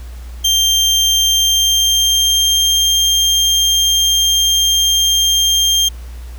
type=tone with pitch glide; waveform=30% pulse; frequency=3170 to 3194 Hz; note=G7 to G7; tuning=+19 to +32 cents; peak=-8 dBFS; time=0.44-5.89 s; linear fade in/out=10 ms; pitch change=+13 cents; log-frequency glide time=1.28-2.95 s; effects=added 60 Hz sine -27 dBFS peak until 6.38 s + pink hiss -43 dBFS RMS until 6.38 s